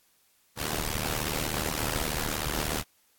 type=noise with amplitude modulation; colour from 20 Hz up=pink; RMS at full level=-27 dBFS; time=0.56-2.84 s; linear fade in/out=50 ms; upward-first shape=sine; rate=76.5 Hz; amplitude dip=95%; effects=white hiss -66 dBFS RMS until 3.18 s + AAC 64 kbps